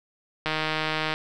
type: click train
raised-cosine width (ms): 0.3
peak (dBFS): -10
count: 107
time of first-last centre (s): 0.46-1.139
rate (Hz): 156
effects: none